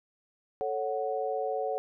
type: chord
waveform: sine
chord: F# minor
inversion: first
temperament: equal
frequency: 440 / 554.4 / 740 Hz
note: A4 / C#5 / F#5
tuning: 0 / 0 / 0 cents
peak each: -33 dBFS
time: 0.61-1.78 s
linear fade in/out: 0 ms
effects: none